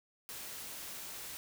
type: noise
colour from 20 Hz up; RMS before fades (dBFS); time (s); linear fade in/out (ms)
white; -45; 0.29-1.37; 0
effects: none